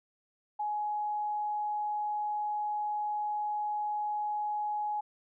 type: tone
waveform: sine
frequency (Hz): 839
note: G#5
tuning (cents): +17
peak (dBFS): -30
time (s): 0.59-5.01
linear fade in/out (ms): 10
effects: none